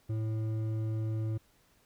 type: tone with hard clipping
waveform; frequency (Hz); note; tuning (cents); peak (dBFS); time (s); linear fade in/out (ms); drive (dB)
sine; 110; A2; 0; -32; 0.09-1.38; 10; 8
effects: pink hiss -67 dBFS RMS until 1.85 s